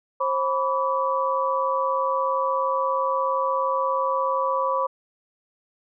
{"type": "tone cluster", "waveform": "sine", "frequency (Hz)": [534, 988, 1145], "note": ["C5", "B5", "D6"], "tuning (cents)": [35, 0, -44], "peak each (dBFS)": -25, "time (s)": [0.2, 4.87], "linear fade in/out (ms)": 10, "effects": []}